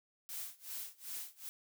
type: noise with tremolo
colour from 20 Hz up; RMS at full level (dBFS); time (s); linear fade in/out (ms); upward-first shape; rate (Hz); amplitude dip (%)
blue; -42; 0.29-1.49; 0; sine; 2.6; 95
effects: none